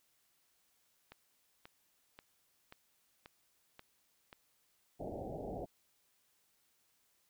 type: click train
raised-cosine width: 0.3 ms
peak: -35 dBFS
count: 7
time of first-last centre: 1.12-4.329 s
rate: 1.87 Hz
type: low-pass noise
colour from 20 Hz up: white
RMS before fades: -43 dBFS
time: 4.99-5.66 s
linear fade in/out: 20 ms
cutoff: 790 Hz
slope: 96 dB/octave
effects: white hiss -75 dBFS RMS until 7.29 s